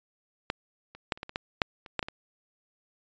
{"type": "clicks", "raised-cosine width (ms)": 0.3, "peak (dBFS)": [-12, -30, -10, -30, -20, -25, -14, -6, -29, -11, -16, -21], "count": 12, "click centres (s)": [0.501, 0.95, 1.122, 1.175, 1.231, 1.294, 1.359, 1.618, 1.862, 1.993, 2.028, 2.085], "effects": ["resampled to 16000 Hz"]}